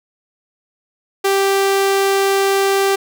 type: tone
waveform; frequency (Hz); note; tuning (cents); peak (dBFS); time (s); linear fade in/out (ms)
sawtooth; 392; G4; 0; -9; 1.24-2.96; 10
effects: none